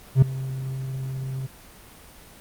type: tone with ADSR envelope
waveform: triangle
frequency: 132.3 Hz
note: C3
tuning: 20 cents sharp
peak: -6 dBFS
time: 0.15-1.47 s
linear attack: 72 ms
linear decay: 3 ms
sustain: -19 dB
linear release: 14 ms
effects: pink hiss -47 dBFS RMS until 2.4 s + Opus 24 kbps